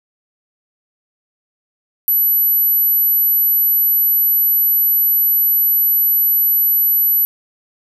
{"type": "tone", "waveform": "sine", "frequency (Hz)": 11840, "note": "F#9", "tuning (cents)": 0, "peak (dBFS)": -11, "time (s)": [2.08, 7.25], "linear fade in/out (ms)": 0, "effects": []}